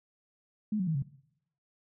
sine tone with pitch steps, 212.6 / 184.01 / 159.27 / 137.85 Hz, G#3 / F#3 / D#3 / C#3, +41 / -9 / +41 / -9 cents, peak -27 dBFS, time 0.72-1.024 s, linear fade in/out 5 ms, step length 76 ms, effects noise-tail reverb RT60 0.7 s tail -18 dB re dry

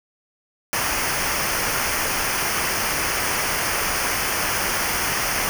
pink noise with comb filter, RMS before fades -23 dBFS, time 0.73-5.49 s, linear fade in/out 0 ms, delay 0.26 ms, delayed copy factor -0.7, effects none

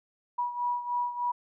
sine beating tone pair, 970 / 973.3 Hz, B5 / B5, -31 / -26 cents, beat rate 3.3 Hz, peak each -29 / -34 dBFS, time 0.38-1.32 s, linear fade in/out 10 ms, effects none

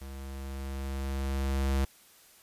square tone with level ramp, 67.7 Hz, C#2, 40 cents flat, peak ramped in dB -41 to -25 dBFS, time 0.01-1.85 s, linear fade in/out 5 ms, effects white hiss -58 dBFS RMS until 2.42 s + resampled to 32000 Hz

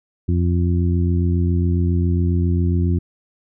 harmonic tone, 87.31 Hz, F2, in tune, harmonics 1 / 2 / 3 / 4, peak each -16 / -22 / -26 / -28 dBFS, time 0.28-2.99 s, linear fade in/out 10 ms, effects none

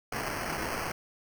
violet noise with sample-and-hold, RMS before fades -34 dBFS, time 0.12-0.92 s, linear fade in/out 5 ms, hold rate 3675 Hz, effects none

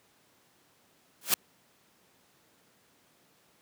white noise with exponential growth, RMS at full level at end -20 dBFS, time 1.21-1.34 s, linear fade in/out 2 ms, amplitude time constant 27 ms, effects pink hiss -65 dBFS RMS until 3.61 s + high-pass 150 Hz 12 dB/octave

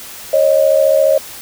sine tone pair together, 547.9 / 622.3 Hz, C#5 / D#5, -20 / 0 cents, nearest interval major second, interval 220 cents, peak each -11 dBFS, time 0.33-1.18 s, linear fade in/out 5 ms, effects white hiss -32 dBFS RMS until 1.41 s

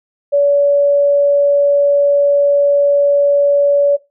sine tone, 570 Hz, C#5, 48 cents sharp, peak -8 dBFS, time 0.32-3.97 s, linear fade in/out 20 ms, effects noise-tail reverb RT60 0.2 s tail -17 dB re dry

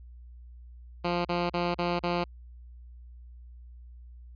10% pulse tone bursts, 174.61 Hz, F3, in tune, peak -18 dBFS, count 5, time 1.04-2.242 s, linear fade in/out 10 ms, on 210 ms, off 38 ms, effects added 60 Hz sine -45 dBFS peak until 4.35 s + resampled to 11025 Hz

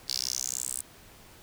10% pulse tone with high-pass filter sweep, 63.5 Hz, B1, 49 cents sharp, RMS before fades -33 dBFS, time 0.08-0.82 s, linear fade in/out 10 ms, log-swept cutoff 4600 to 9000 Hz, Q 5.3, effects pink hiss -53 dBFS RMS until 1.42 s

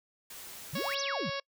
white noise, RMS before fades -46 dBFS, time 0.3-0.95 s, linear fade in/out 5 ms
sine exponential two-way sweep, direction up then down, 123.47 to 6340 to 123.47 Hz, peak -34 dBFS, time 0.73-1.3 s, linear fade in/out 5 ms, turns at 1 s
harmonic tone, 554.4 Hz, C#5, in tune, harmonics 1 / 2 / 3 / 4 / 5 / 6 / 7 / 8 / 9 / 10, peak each -37 / -40 / -42 / -43 / -44 / -45 / -45 / -46 / -47 / -47 dBFS, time 0.75-1.4 s, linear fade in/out 5 ms
effects noise-tail reverb RT60 0.1 s tail -26 dB re dry

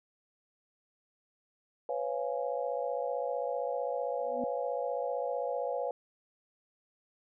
sine chord, C# dominant seventh, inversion third, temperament just, 498.9 / 554.4 / 693 / 831.5 Hz, B4 / C#5 / E#5 / G#5, +17 / 0 / -14 / +2 cents, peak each -35 / -35 / -38 / -40 dBFS, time 1.89-5.91 s, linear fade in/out 2 ms
sine tone with exponential growth, 246.9 Hz, B3, in tune, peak -32 dBFS, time 4.18-4.44 s, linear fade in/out 2 ms, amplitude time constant 56 ms
effects none

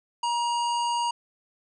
harmonic tone with a mistuned harmonic, 949 Hz, A#5, 31 cents sharp, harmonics 1 / 3 / 5 / 7 / 9, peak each -24 / -34 / -38 / -41 / -43 dBFS, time 0.23-1.11 s, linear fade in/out 5 ms, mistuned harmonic 5, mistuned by -22 cents, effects none

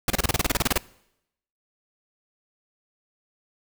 pink noise bursts, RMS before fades -21 dBFS, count 14, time 0.08-0.778 s, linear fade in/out 2 ms, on 22 ms, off 30 ms, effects noise-tail reverb RT60 0.8 s tail -22 dB re dry

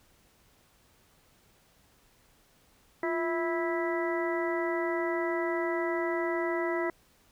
harmonic tone with a mistuned harmonic, 328.4 Hz, E4, 6 cents flat, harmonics 1 / 2 / 3 / 4 / 5 / 6, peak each -30 / -34 / -37 / -40 / -43 / -36 dBFS, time 3.03-6.9 s, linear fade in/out 2 ms, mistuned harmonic 1, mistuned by +96 cents, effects pink hiss -64 dBFS RMS until 7.31 s

